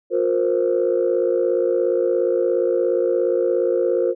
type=chord; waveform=sine; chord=F suspended fourth; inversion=none; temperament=equal with one note detuned; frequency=357.4 / 466.2 / 523.3 Hz; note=F4 / Bb4 / C5; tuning=+40 / 0 / 0 cents; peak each=-20 dBFS; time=0.1-4.15 s; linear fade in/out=50 ms; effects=tanh soft clip ceiling -9 dBFS